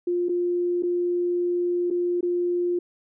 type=tone with dropouts; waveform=sine; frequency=352 Hz; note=F4; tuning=14 cents sharp; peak=-21 dBFS; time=0.07-2.79 s; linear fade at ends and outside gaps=5 ms; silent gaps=0.286-0.292 / 0.825-0.833 / 1.903-1.909 / 2.209-2.228 s; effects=none